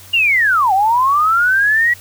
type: linear two-way sweep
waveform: sine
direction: down then up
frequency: 2864 to 740 to 1947 Hz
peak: -10 dBFS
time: 0.13-1.94 s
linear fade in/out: 10 ms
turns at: 0.73 s
effects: added 94 Hz sine -42 dBFS peak until 2 s + white hiss -40 dBFS RMS until 2 s